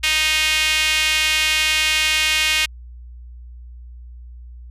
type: tone with high-pass filter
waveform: sawtooth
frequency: 311.1 Hz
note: D#4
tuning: in tune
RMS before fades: -18 dBFS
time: 0.03-2.66 s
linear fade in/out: 10 ms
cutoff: 2500 Hz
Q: 2.5
effects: added 60 Hz sine -35 dBFS peak until 4.7 s + low-pass 12000 Hz 12 dB/octave